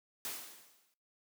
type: noise with exponential decay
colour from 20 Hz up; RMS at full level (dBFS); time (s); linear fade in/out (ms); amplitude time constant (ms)
white; -38; 0.25-0.94; 1; 150
effects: noise-tail reverb RT60 0.4 s tail -21 dB re dry + high-pass 200 Hz 12 dB/octave